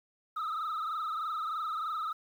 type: tone with frequency modulation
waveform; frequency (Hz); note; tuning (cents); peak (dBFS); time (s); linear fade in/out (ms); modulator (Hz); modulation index
sine; 1274; D#6; +41; -29; 0.36-2.13; 10; 23.2; 2.7
effects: tanh soft clip ceiling -31 dBFS + 10-bit